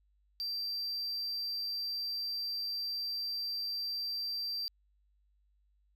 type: tone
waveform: triangle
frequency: 4699 Hz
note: D8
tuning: in tune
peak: -33 dBFS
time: 0.4-4.68 s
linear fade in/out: 0 ms
effects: added 50 Hz sine -68 dBFS peak until 5.95 s